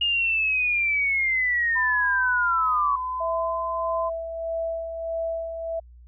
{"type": "linear sweep", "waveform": "sine", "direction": "down", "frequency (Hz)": [2852, 1108.7], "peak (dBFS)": -20, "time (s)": [0.01, 2.96], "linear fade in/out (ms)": 5}
{"type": "tone with pitch glide", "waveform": "sine", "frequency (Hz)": [1000, 1025.7], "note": ["B5", "C6"], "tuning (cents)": [21, -35], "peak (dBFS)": -26, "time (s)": [1.75, 4.1], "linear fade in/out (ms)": 20, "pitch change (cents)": 44, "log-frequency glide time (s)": [2.22, 3.59]}
{"type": "tone with tremolo", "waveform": "sine", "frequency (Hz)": 659.3, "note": "E5", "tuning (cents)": 0, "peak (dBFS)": -24, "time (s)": [3.2, 5.8], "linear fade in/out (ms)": 10, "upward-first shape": "sine", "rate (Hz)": 1.6, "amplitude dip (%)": 50}
{"effects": ["added 60 Hz sine -45 dBFS peak until 6.07 s"]}